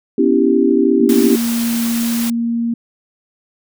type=chord; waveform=sine; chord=C# half-diminished seventh; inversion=third; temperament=equal with one note detuned; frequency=246.9 / 280.7 / 329.6 / 392 Hz; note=B3 / C#4 / E4 / G4; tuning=0 / +22 / 0 / 0 cents; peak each=-16 / -15 / -16 / -15 dBFS; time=0.18-1.36 s; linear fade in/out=5 ms
type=tone; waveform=sine; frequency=233.1 Hz; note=A#3; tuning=in tune; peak=-15 dBFS; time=1-2.74 s; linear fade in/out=5 ms
type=noise; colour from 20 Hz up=white; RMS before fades=-25 dBFS; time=1.09-2.3 s; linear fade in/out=2 ms
effects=none